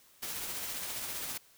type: noise with tremolo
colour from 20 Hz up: white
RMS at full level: -37 dBFS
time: 0.22-1.38 s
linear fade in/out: 10 ms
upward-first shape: triangle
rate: 15 Hz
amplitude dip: 35%
effects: white hiss -62 dBFS RMS until 1.57 s